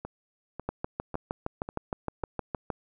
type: two click trains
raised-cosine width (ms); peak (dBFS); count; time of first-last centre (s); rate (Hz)
1; -22 / -16; 5 / 14; 0.05-2.236 / 0.69-2.702; 1.83 / 6.46
effects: none